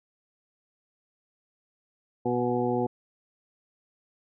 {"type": "harmonic tone with a mistuned harmonic", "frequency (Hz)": 122.5, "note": "B2", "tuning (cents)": -14, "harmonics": [1, 2, 3, 4, 6, 7], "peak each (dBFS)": [-34, -29, -29, -30, -33, -34], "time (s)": [2.25, 2.87], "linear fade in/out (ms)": 10, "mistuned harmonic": 7, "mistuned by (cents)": -19, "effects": []}